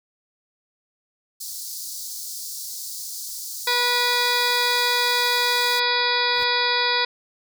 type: high-pass noise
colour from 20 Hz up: pink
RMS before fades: -33 dBFS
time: 1.4-5.8 s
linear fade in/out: 10 ms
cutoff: 4400 Hz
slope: 48 dB/octave
type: harmonic tone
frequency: 487.7 Hz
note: B4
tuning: 22 cents flat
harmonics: 1 / 2 / 3 / 4 / 5 / 7 / 8 / 9 / 10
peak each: -29 / -25 / -28 / -27 / -29 / -29 / -26 / -30 / -27 dBFS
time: 3.67-7.05 s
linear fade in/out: 5 ms
type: noise with exponential growth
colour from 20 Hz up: pink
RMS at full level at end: -38 dBFS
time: 6.18-6.44 s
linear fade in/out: 5 ms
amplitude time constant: 55 ms
effects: none